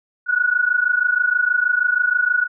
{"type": "tone pair together", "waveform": "sine", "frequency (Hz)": [1453.7, 1480], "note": ["F#6", "F#6"], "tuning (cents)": [-31, 0], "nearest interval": "unison", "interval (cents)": 31, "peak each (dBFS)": [-18, -18], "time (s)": [0.26, 2.48], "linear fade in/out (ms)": 50, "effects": []}